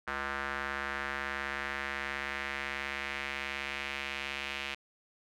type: tone with band-pass filter sweep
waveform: square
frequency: 69.3 Hz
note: C#2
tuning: in tune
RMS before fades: -37 dBFS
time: 0.07-4.75 s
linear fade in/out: 10 ms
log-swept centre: 1500 to 2600 Hz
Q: 2.4
effects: none